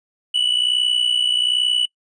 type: tone with amplitude modulation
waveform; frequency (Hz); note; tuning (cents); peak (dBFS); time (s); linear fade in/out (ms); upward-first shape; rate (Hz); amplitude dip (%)
triangle; 2960; F#7; 0; -11; 0.34-1.86; 10; sine; 61.2; 70
effects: noise-tail reverb RT60 0.1 s tail -24 dB re dry + resampled to 22050 Hz